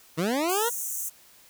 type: linear sweep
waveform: 20% pulse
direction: up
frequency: 150 to 487.7 Hz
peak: -19 dBFS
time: 0.17-0.7 s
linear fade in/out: 20 ms
type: high-pass noise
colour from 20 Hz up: pink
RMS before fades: -32 dBFS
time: 0.48-1.1 s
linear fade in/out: 20 ms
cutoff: 6100 Hz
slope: 96 dB/octave
effects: white hiss -55 dBFS RMS until 1.49 s